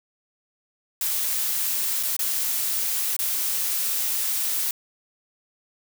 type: noise with dropouts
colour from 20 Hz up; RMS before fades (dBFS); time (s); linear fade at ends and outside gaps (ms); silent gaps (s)
blue; -25; 1.01-4.71; 2; 2.029-2.033 / 2.166-2.191 / 3.166-3.19
effects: none